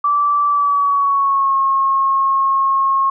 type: tone with pitch glide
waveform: sine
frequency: 1162 to 1084.2 Hz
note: D6 to C#6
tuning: -19 to -39 cents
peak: -12 dBFS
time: 0.04-3.1 s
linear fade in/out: 5 ms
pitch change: -120 cents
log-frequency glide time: 0.48-1.56 s
effects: none